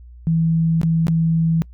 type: tone with dropouts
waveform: sine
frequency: 163.5 Hz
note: E3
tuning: 14 cents flat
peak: -14 dBFS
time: 0.27-1.62 s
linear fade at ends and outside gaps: 0 ms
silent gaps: 0.815-0.832 / 1.069-1.082 s
effects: noise-tail reverb RT60 0.1 s tail -26 dB re dry + added 60 Hz sine -38 dBFS peak until 1.73 s